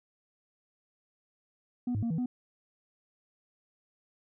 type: tone with pitch steps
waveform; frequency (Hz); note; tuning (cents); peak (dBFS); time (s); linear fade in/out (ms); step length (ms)
sine; 245.3 / 104 / 232.4 / 162.4 / 248.4; B3 / G#2 / A#3 / E3 / B3; -12 / +3 / -5 / -26 / +10; -26; 1.87-2.26; 5; 78
effects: tanh soft clip ceiling -27 dBFS